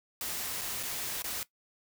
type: noise with dropouts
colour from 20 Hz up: white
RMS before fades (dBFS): -36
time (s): 0.21-1.43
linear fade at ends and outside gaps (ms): 1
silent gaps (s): 0.612-0.616 / 0.829-0.833 / 1.221-1.242
effects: noise-tail reverb RT60 0.1 s tail -17 dB re dry

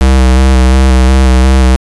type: tone with vibrato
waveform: square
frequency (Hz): 64.8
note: C2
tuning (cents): -16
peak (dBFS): -4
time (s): 0.01-1.76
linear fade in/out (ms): 0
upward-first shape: square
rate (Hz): 2.8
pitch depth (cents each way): 23
effects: resampled to 24000 Hz

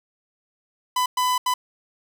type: tone bursts at uneven times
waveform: 45% pulse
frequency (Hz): 1001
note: B5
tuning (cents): +23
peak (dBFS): -19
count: 3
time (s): 0.96-1.06 / 1.17-1.38 / 1.46-1.54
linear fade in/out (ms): 5
effects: none

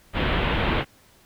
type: low-pass noise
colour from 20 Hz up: pink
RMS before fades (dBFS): -23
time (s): 0.13-0.85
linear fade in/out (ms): 50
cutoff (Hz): 3500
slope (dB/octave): 48
effects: pink hiss -56 dBFS RMS until 1.25 s

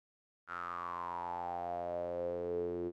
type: tone with band-pass filter sweep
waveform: sawtooth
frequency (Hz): 87.31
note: F2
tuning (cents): 0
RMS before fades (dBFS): -39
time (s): 0.47-2.92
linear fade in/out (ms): 50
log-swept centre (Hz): 1400 to 360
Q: 9.6
effects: none

